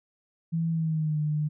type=tone with pitch glide; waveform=sine; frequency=164.81 to 151.13 Hz; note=E3 to D3; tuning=0 to +50 cents; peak=-24 dBFS; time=0.52-1.49 s; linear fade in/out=20 ms; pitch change=-150 cents; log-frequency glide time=0.7-1.19 s; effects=none